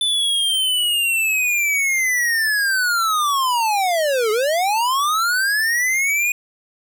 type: linear two-way sweep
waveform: square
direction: down then up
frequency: 3520 to 415.4 to 2482 Hz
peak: -17 dBFS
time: 0.01-6.32 s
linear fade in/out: 2 ms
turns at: 4.31 s
effects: none